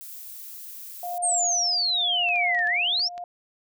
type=noise; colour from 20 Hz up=violet; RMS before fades=-40 dBFS; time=0.01-1.18 s; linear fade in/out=0 ms
type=tone with tremolo; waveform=sine; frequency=706 Hz; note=F5; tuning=19 cents sharp; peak=-25 dBFS; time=1.03-3.24 s; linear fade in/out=2 ms; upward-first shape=triangle; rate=0.89 Hz; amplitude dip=90%
type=exponential two-way sweep; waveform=sine; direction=down then up; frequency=8870 to 1704 to 5670 Hz; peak=-21 dBFS; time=1.22-3.09 s; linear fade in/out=20 ms; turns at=2.67 s
type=clicks; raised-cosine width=0.2 ms; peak=-27 dBFS; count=7; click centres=2.288 / 2.359 / 2.548 / 2.591 / 2.672 / 2.996 / 3.179 s
effects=none